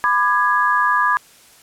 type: chord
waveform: sine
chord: G# diminished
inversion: first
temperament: just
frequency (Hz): 996.7 / 1196.1 / 1661.2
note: B5 / D6 / G#6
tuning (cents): +16 / +31 / 0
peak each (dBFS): -18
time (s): 0.04-1.17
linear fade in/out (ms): 0
effects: white hiss -48 dBFS RMS until 1.62 s + low-pass 12000 Hz 12 dB/octave